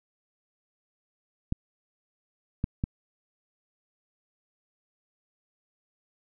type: clicks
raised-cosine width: 5 ms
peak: -14 dBFS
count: 3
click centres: 1.524 / 2.641 / 2.839 s
effects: none